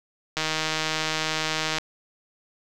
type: click train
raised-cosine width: 0.2 ms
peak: -8 dBFS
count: 223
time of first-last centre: 0.37-1.784 s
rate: 157 Hz
effects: none